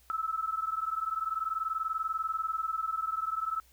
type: tone pair together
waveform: sine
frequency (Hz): 1298.1 / 1318.5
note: E6 / E6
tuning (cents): -27 / 0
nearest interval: unison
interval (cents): 27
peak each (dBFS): -33 / -33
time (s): 0.1-3.6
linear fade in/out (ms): 0
effects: added 60 Hz sine -62 dBFS peak until 3.72 s + white hiss -64 dBFS RMS until 3.72 s